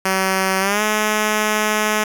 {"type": "tone with pitch glide", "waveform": "5% pulse", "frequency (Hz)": [190.2, 213.5], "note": ["F#3", "G#3"], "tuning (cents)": [48, 48], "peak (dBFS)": -5, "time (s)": [0.05, 2.04], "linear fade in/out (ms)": 5, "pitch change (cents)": 200, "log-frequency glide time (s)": [0.6, 0.82], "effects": ["7-bit"]}